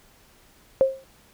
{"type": "tone with exponential decay", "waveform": "sine", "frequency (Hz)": 533, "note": "C5", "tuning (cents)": 32, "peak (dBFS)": -11, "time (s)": [0.81, 1.04], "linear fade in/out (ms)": 0, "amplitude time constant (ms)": 49, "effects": ["pink hiss -56 dBFS RMS until 1.33 s"]}